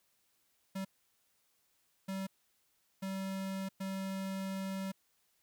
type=tone bursts at uneven times; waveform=square; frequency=192.4 Hz; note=G3; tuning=32 cents flat; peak=-37 dBFS; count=4; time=0.75-0.85 / 2.08-2.27 / 3.02-3.69 / 3.8-4.92 s; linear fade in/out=10 ms; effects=white hiss -75 dBFS RMS until 5.42 s